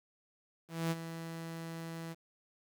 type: tone with ADSR envelope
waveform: sawtooth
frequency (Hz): 164.81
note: E3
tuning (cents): 0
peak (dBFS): -26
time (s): 0.68-2.15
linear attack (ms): 230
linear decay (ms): 35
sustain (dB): -11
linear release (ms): 31
effects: 10-bit